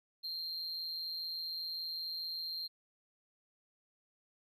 triangle tone with amplitude modulation, 4186 Hz, C8, in tune, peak -34 dBFS, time 0.23-2.68 s, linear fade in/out 20 ms, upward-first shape sine, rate 165 Hz, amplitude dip 60%, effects none

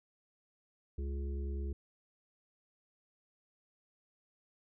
harmonic tone, 69.3 Hz, C#2, in tune, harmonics 1 / 3 / 5 / 6, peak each -35 / -49 / -48 / -51 dBFS, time 0.98-1.73 s, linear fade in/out 5 ms, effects none

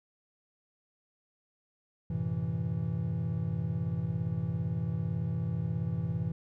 triangle chord, F# half-diminished seventh, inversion none, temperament equal with one note detuned, 92.5 / 110 / 127.97 / 164.81 Hz, F#2 / A2 / C3 / E3, 0 / 0 / -38 / 0 cents, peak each -36 / -34 / -34 / -31 dBFS, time 2.1-6.32 s, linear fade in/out 5 ms, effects none

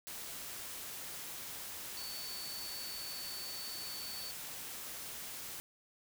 sine tone in noise, 4483 Hz, C#8, 19 cents sharp, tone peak -44 dBFS, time 1.97-4.31 s, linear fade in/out 0 ms, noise white, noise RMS -45 dBFS, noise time 0.07-5.6 s, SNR -2 dB, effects none

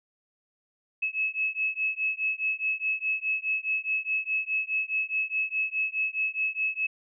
sine beating tone pair, 2583 / 2587.8 Hz, E7 / E7, -36 / -33 cents, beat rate 4.8 Hz, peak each -29 dBFS, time 1.02-6.87 s, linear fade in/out 10 ms, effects none

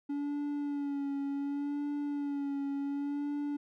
triangle tone with vibrato, 284.6 Hz, C#4, 46 cents sharp, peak -30 dBFS, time 0.09-3.57 s, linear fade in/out 10 ms, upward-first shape sine, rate 0.68 Hz, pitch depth 33 cents each way, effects none

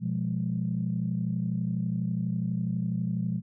sine chord, F diminished, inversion second, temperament equal with one note detuned, 123.47 / 175.52 / 207.7 Hz, Cb3 / F3 / Ab3, 0 / +9 / 0 cents, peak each -31 / -29 / -32 dBFS, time 0-3.42 s, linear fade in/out 50 ms, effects tanh soft clip ceiling -17 dBFS

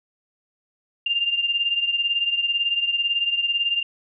sine beating tone pair, 2794 / 2812 Hz, F7 / F7, 0 / +11 cents, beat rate 18 Hz, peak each -21 / -26 dBFS, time 1.06-3.83 s, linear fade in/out 5 ms, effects none

